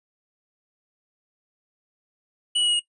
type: tone with pitch steps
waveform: square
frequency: 2945 / 2921 / 2898 / 2874 Hz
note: F#7 / F#7 / F#7 / F7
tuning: -9 / -23 / -37 / +49 cents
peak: -20 dBFS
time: 2.55-2.798 s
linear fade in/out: 10 ms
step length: 62 ms
effects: noise-tail reverb RT60 0.1 s tail -18 dB re dry + resampled to 24000 Hz